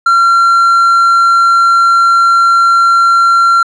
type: tone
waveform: triangle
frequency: 1370 Hz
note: F6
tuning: 34 cents flat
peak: -3 dBFS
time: 0.06-3.63 s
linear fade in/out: 5 ms
effects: resampled to 22050 Hz